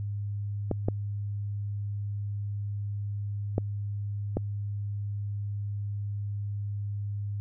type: clicks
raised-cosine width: 2 ms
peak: -13 dBFS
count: 4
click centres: 0.713 / 0.885 / 3.581 / 4.37 s
effects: added 102 Hz sine -30 dBFS peak until 7.4 s